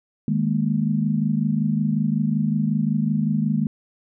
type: chord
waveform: sine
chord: D# suspended fourth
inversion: none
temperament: equal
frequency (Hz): 155.56 / 207.7 / 233.1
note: D#3 / G#3 / A#3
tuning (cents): 0 / 0 / 0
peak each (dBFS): -23 / -22 / -24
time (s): 0.28-3.67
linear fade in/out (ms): 2
effects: none

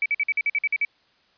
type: tone bursts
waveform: sine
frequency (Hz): 2294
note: D7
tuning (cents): -41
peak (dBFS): -19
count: 10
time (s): 0.02-0.85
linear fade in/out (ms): 2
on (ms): 38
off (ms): 50
effects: white hiss -62 dBFS RMS until 1.37 s + resampled to 11025 Hz

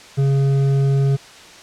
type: tone with hard clipping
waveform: sine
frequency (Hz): 137.6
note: C#3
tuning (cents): -12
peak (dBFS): -15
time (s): 0.17-1.17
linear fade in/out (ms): 20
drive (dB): 7
effects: white hiss -41 dBFS RMS until 1.62 s + low-pass 6000 Hz 12 dB/octave

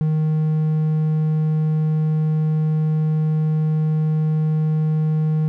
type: tone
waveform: triangle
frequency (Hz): 155.56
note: D#3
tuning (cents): 0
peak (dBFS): -14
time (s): 0.01-5.48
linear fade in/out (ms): 0
effects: none

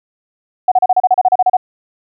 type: tone bursts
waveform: sine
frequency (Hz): 740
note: F#5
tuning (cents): 0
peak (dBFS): -6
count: 13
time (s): 0.68-1.569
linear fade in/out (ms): 5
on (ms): 37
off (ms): 34
effects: none

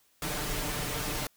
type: noise with comb filter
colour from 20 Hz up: pink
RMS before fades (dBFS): -33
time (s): 0.22-1.27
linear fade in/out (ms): 2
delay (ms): 6.7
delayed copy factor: +0.75
effects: white hiss -67 dBFS RMS until 1.36 s

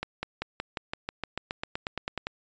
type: accelerating click train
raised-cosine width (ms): 0.3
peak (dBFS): -15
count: 17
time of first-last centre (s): 0.03-2.269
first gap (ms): 200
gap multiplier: 0.95
effects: resampled to 16000 Hz

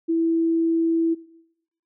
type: tone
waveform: sine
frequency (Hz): 329.6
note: E4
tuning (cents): 0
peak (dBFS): -18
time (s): 0.08-1.15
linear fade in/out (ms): 20
effects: noise-tail reverb RT60 0.8 s tail -19 dB re dry

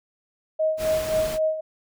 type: tone with tremolo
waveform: sine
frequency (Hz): 629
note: D#5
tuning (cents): +19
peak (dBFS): -18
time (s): 0.59-1.61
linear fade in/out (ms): 10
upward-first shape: sine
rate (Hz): 3.8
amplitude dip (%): 70
type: noise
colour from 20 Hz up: pink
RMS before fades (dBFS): -33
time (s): 0.77-1.39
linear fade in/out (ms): 50
effects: none

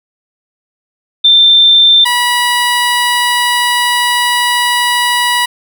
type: tone pair in turn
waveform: sine / 15% pulse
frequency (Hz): 3572 / 972.7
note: A7 / B5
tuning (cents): +25 / -27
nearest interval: octave + major seventh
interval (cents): 2252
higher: first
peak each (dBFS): -3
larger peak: neither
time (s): 1.24-2.05 / 2.05-5.46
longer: second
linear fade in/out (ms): 10
effects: none

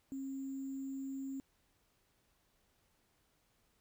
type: tone with sample-and-hold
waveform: sine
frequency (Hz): 270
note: C#4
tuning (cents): -45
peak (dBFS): -39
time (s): 0.12-1.4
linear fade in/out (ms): 0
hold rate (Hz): 7350
effects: pink hiss -75 dBFS RMS until 3.8 s

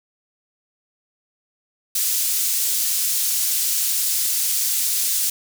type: high-pass noise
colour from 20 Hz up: pink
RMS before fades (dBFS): -21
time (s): 1.95-5.3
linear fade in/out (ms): 5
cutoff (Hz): 6500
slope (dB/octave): 12
effects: none

